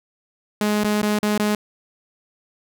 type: tone with dropouts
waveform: sawtooth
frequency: 209.7 Hz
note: G#3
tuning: 17 cents sharp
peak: -14 dBFS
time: 0.61-1.55 s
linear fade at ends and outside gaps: 2 ms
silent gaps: 0.837-0.845 / 1.018-1.028 / 1.189-1.229 / 1.378-1.397 s
effects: none